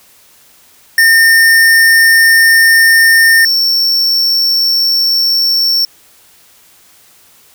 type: tone pair in turn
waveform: square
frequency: 1816 / 5442 Hz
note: A#6 / F8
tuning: -46 / -46 cents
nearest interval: octave + perfect fifth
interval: 1900 cents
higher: second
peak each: -5 / -9 dBFS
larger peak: first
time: 0.98-3.45 / 3.45-5.85 s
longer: first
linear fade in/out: 2 ms
effects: white hiss -45 dBFS RMS until 7.54 s